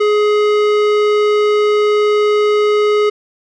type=tone with tanh clipping; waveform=sine; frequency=419.5 Hz; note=G#4; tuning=17 cents sharp; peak=-12 dBFS; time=0-3.1 s; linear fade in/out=10 ms; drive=17 dB; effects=none